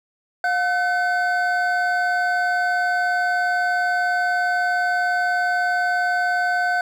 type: tone pair together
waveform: triangle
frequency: 714.9 / 1518 Hz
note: F5 / F#6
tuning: +40 / +44 cents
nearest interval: octave + minor second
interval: 1304 cents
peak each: -19 / -19 dBFS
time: 0.44-6.81 s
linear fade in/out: 2 ms
effects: none